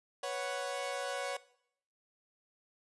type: chord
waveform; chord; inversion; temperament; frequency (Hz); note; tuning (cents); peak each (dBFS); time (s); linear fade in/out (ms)
sawtooth; B suspended second; none; equal; 493.9 / 554.4 / 740; B4 / C#5 / F#5; 0 / 0 / 0; -38 / -34 / -37; 0.23-1.37; 5
effects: noise-tail reverb RT60 0.7 s tail -19 dB re dry + resampled to 24000 Hz